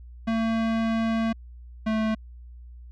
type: tone pair in turn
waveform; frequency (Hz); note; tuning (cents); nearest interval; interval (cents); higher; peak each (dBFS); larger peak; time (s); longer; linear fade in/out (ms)
square; 225.5 / 219; A3 / A3; +43 / -8; minor second; 51; first; -23; neither; 0.27-1.33 / 1.86-2.15; first; 10
effects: added 60 Hz sine -41 dBFS peak until 2.91 s + low-pass 3000 Hz 12 dB/octave